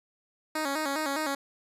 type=tone with vibrato; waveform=10% pulse; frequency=293.7 Hz; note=D4; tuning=in tune; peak=-20 dBFS; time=0.55-1.35 s; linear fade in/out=5 ms; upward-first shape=square; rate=4.9 Hz; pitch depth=99 cents each way; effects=resampled to 32000 Hz